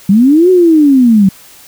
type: linear two-way sweep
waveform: sine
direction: up then down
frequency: 185 to 375.2 to 185 Hz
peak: -3 dBFS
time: 0.09-1.29 s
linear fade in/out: 5 ms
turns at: 0.5 s
effects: white hiss -38 dBFS RMS until 1.67 s